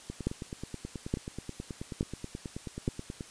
two click trains, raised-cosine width 3 ms, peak -24 / -15 dBFS, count 30 / 4, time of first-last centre 0.1-3.208 / 0.27-2.879 s, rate 9.33 / 1.15 Hz, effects white hiss -51 dBFS RMS until 3.3 s + resampled to 22050 Hz

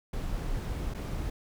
brown noise with dropouts, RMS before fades -33 dBFS, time 0.13-1.3 s, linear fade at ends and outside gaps 5 ms, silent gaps 0.939-0.946 s, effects none

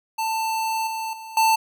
square tone with level steps, 889 Hz, A5, 18 cents sharp, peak -23 / -27 / -36 / -16 dBFS, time 0.18-1.56 s, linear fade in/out 10 ms, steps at 0.87 / 1.13 / 1.37 s, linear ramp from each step 2 ms, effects none

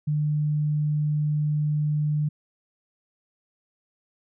sine tone, 150 Hz, D3, 37 cents sharp, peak -21 dBFS, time 0.07-2.29 s, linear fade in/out 10 ms, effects none

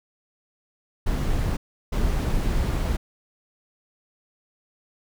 brown noise bursts at uneven times, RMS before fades -23 dBFS, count 2, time 1.06-1.57 / 1.92-2.97 s, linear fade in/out 10 ms, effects none

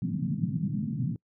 pink band-pass noise, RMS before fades -30 dBFS, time 0.02-1.16 s, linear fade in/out 2 ms, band 120 to 240 Hz, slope 48 dB/octave, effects noise-tail reverb RT60 0.1 s tail -26 dB re dry

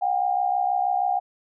sine tone pair together, 726.7 / 793 Hz, F#5 / G5, -31 / +20 cents, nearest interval major second, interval 151 cents, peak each -23 dBFS, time 0.01-1.2 s, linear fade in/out 20 ms, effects none

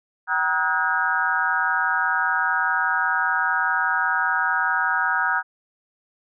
sine tone cluster, 766 / 947 / 1270 / 1459 / 1624 Hz, G5 / A#5 / D#6 / F#6 / G#6, -40 / +27 / +35 / -25 / -39 cents, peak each -29 / -26 / -26 / -23 / -25 dBFS, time 0.27-5.43 s, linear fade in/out 50 ms, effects none

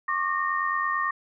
sine tone cluster, 1091 / 1180 / 1844 Hz, C#6 / D6 / A#6, -28 / +8 / -19 cents, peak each -28 dBFS, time 0.08-1.11 s, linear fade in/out 5 ms, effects none

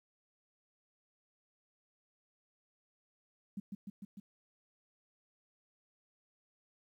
sine tone with echo, 200 Hz, G3, 35 cents sharp, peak -37 dBFS, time 3.57-3.6 s, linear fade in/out 5 ms, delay 150 ms, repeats 4, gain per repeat -2 dB, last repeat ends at 4.2 s, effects 12-bit

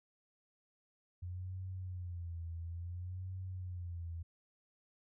sine tone with vibrato, 88.3 Hz, F2, 20 cents sharp, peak -40 dBFS, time 1.22-4.23 s, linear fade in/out 10 ms, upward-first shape sine, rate 0.58 Hz, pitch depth 97 cents each way, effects none

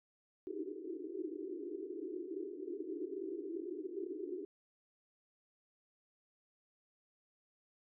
white band-pass noise, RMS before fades -43 dBFS, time 0.47-4.45 s, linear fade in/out 0 ms, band 300 to 410 Hz, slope 96 dB/octave, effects none

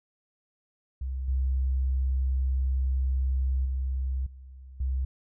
sine tone with level steps, 65.41 Hz, C2, in tune, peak -29 / -23 / -26 / -43 / -25 dBFS, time 1.01-5.05 s, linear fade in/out 5 ms, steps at 1.28 / 3.65 / 4.26 / 4.8 s, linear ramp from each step 5 ms, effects none

